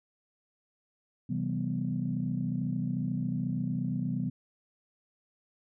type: chord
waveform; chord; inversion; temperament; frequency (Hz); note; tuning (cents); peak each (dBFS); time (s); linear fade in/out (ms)
sine; C major seventh; none; equal with one note detuned; 130.81 / 164.81 / 193.3 / 246.9; C3 / E3 / G3 / B3; 0 / 0 / -24 / 0; -34; 1.29-4.3; 10
effects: tanh soft clip ceiling -19 dBFS